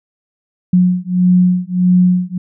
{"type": "beating tone pair", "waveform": "sine", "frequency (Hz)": [180, 181.6], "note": ["F#3", "F#3"], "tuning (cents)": [-47, -32], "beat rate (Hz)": 1.6, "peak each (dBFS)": -12, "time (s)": [0.73, 2.38], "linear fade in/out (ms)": 5, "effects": []}